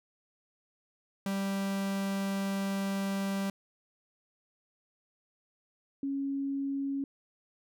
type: tone pair in turn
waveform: 45% pulse / sine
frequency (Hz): 196 / 276.1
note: G3 / C#4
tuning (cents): 0 / -7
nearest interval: tritone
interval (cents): 593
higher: second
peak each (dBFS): -30 / -30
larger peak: neither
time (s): 1.26-3.5 / 6.03-7.04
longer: first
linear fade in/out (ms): 2
effects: none